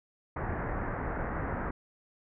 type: low-pass noise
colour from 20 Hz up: pink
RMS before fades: -34 dBFS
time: 0.36-1.71 s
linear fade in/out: 5 ms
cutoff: 1900 Hz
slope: 48 dB/octave
effects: none